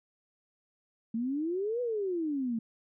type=exponential two-way sweep; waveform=sine; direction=up then down; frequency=220 to 499.8 to 220 Hz; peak=-29 dBFS; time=1.14-2.59 s; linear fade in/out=5 ms; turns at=1.81 s; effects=none